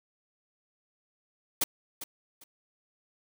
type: noise with echo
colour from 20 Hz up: white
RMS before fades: -26 dBFS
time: 1.61-1.64 s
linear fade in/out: 5 ms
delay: 400 ms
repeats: 2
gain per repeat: -13 dB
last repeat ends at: 2.44 s
effects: none